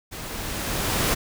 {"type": "noise with level ramp", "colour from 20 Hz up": "pink", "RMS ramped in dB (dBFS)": [-36, -21], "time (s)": [0.11, 1.15], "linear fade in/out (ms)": 20, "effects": []}